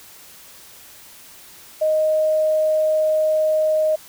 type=tone; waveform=sine; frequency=622.3 Hz; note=D#5; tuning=in tune; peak=-15 dBFS; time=1.81-3.96 s; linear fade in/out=10 ms; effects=white hiss -44 dBFS RMS until 4.08 s